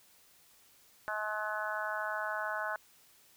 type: harmonic tone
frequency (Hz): 213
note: G#3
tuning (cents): +44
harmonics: 3 / 4 / 5 / 6 / 7 / 8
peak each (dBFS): -40 / -41 / -41 / -43 / -37 / -44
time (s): 1.08-2.76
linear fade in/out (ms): 0
effects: white hiss -63 dBFS RMS until 3.36 s